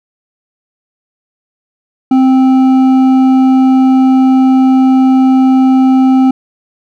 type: tone with hard clipping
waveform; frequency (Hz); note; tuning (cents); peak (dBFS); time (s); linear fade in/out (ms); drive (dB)
sine; 261.6; C4; 0; -6; 2.11-6.31; 5; 7
effects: none